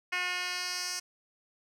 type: tone with band-pass filter sweep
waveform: 10% pulse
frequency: 360.3 Hz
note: F#4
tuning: 46 cents flat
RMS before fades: -34 dBFS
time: 0.12-1 s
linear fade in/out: 10 ms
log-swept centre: 2500 to 6300 Hz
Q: 1.8
effects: none